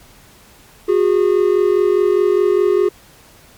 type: tone pair together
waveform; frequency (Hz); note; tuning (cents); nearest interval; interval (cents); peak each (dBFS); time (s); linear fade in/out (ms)
triangle; 363.8 / 408.7; F#4 / G#4; -29 / -28; major second; 201; -12; 0.88-2.89; 10
effects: pink hiss -46 dBFS RMS until 3.57 s + MP3 96 kbps